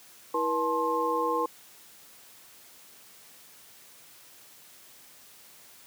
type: tone cluster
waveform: sine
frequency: 325.4 / 482 / 866 / 1059 Hz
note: E4 / B4 / A5 / C6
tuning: -22 / -42 / -28 / +21 cents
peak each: -34 / -29 / -33 / -28 dBFS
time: 0.34-1.46 s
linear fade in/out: 5 ms
effects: white hiss -53 dBFS RMS until 5.86 s + high-pass 100 Hz 12 dB/octave